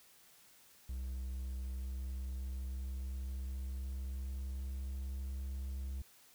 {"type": "tone with pitch glide", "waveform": "triangle", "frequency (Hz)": [63.9, 66.5], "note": ["C2", "C2"], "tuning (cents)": [-40, 29], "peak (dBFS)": -36, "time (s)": [0.89, 6.02], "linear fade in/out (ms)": 5, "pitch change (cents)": 69, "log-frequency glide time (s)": [1.07, 5.4], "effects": ["white hiss -63 dBFS RMS until 6.34 s"]}